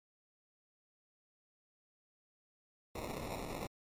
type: noise with sample-and-hold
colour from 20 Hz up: blue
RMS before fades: -42 dBFS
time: 2.95-3.67 s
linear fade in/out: 5 ms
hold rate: 1575 Hz
effects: MP3 64 kbps